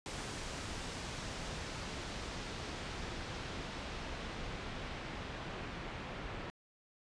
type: noise with low-pass filter sweep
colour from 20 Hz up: pink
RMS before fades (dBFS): -43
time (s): 0.06-6.5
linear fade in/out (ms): 0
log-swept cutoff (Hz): 8100 to 2600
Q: 0.82
effects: resampled to 22050 Hz